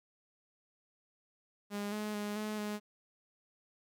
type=tone with pitch steps; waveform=sawtooth; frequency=204.3 / 211.6 / 207.3 / 213.2 / 209.1 Hz; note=G#3 / G#3 / G#3 / G#3 / G#3; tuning=-28 / +33 / -3 / +46 / +12 cents; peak=-32 dBFS; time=1.7-2.8 s; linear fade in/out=50 ms; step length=220 ms; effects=12-bit